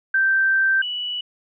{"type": "tone pair in turn", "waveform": "sine", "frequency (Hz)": [1563, 2951], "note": ["G6", "F#7"], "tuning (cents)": [-6, -5], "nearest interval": "major seventh", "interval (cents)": 1101, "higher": "second", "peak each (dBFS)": [-15, -24], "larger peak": "first", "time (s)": [[0.14, 0.82], [0.82, 1.21]], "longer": "first", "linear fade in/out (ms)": 5, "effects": []}